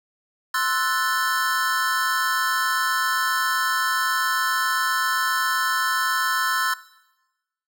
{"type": "chord", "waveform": "square", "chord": "F# half-diminished seventh", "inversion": "second", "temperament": "equal", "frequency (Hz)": [1046.5, 1318.5, 1480, 1760], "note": ["C6", "E6", "F#6", "A6"], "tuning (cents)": [0, 0, 0, 0], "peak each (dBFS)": -27, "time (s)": [0.54, 6.74], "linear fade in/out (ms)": 5, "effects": ["noise-tail reverb RT60 1.0 s tail -19 dB re dry"]}